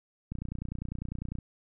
click train, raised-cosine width 5 ms, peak -23 dBFS, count 33, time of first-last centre 0.32-1.387 s, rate 30 Hz, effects none

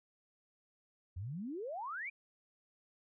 sine exponential sweep, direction up, 82.41 to 2439 Hz, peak -39 dBFS, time 1.16-2.1 s, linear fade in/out 10 ms, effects none

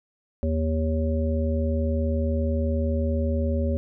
harmonic tone, 79.3 Hz, D#2, 33 cents sharp, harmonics 1 / 3 / 5 / 7, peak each -23 / -28 / -34 / -30 dBFS, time 0.43-3.77 s, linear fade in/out 0 ms, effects none

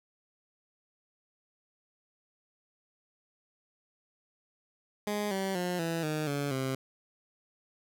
15% pulse tone with pitch steps, 207.7 / 192.67 / 178.74 / 165.81 / 153.81 / 142.69 / 132.36 Hz, G#3 / G3 / F3 / E3 / D#3 / D3 / C3, 0 / -30 / +40 / +10 / -20 / -50 / +20 cents, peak -24 dBFS, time 5.07-6.75 s, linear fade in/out 2 ms, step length 240 ms, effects none

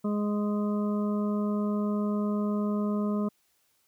harmonic tone, 207.7 Hz, G#3, in tune, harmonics 1 / 2 / 3 / 5 / 6, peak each -26 / -35 / -38 / -42 / -42 dBFS, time 0.04-3.29 s, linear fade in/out 10 ms, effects white hiss -70 dBFS RMS until 3.87 s

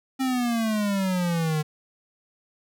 square exponential sweep, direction down, 267.1 to 150.9 Hz, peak -23 dBFS, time 0.19-1.63 s, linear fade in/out 20 ms, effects none

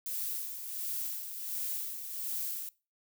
violet noise with tremolo, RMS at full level -35 dBFS, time 0.06-2.69 s, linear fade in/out 0 ms, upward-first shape sine, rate 1.4 Hz, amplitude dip 55%, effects noise-tail reverb RT60 0.3 s tail -21 dB re dry

